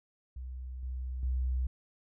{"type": "tone with level steps", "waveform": "sine", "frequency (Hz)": 63.5, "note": "B1", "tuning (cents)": 49, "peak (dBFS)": [-38, -34, -28], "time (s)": [0.36, 1.67], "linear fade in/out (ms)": 5, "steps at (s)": [0.83, 1.23], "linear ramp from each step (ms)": 2, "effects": []}